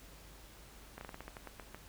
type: slowing click train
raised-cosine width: 0.5 ms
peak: -30 dBFS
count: 11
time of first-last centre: 0.98-1.746 s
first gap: 31 ms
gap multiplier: 1.19
effects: added 50 Hz sine -57 dBFS peak until 1.88 s + pink hiss -57 dBFS RMS until 1.88 s